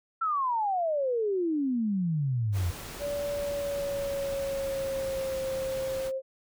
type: exponential sweep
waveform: sine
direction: down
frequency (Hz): 1359 to 83.6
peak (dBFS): -25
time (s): 0.21-2.71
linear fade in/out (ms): 10
type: noise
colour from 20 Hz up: pink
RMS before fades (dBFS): -41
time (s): 2.52-6.12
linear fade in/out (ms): 50
type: tone with pitch glide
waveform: sine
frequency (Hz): 575 to 530.3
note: D5 to C5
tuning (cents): -37 to +23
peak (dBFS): -29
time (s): 2.99-6.22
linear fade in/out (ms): 50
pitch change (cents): -140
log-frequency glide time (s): 3.32-5.4
effects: none